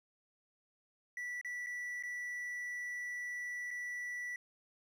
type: tone with dropouts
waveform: triangle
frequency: 1959 Hz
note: B6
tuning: 15 cents flat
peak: -37 dBFS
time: 1.17-4.36 s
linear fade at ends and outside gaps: 2 ms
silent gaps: 1.413-1.447 / 1.663-1.668 / 2.026-2.035 / 3.707-3.711 s
effects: none